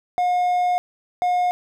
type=tone pair in turn; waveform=triangle; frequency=718 / 718 Hz; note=F5 / F5; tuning=+48 / +48 cents; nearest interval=unison; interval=0 cents; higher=neither; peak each=-15 dBFS; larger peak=neither; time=0.18-0.78 / 1.22-1.51 s; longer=first; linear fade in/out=0 ms; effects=none